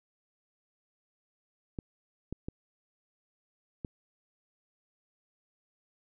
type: clicks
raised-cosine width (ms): 3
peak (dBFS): -23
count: 4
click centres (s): 1.788 / 2.326 / 2.485 / 3.848
effects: none